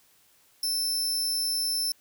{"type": "tone", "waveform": "sawtooth", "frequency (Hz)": 5310, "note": "E8", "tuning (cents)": 12, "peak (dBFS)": -23, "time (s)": [0.63, 1.92], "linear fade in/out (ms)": 2, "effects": ["white hiss -62 dBFS RMS until 2 s"]}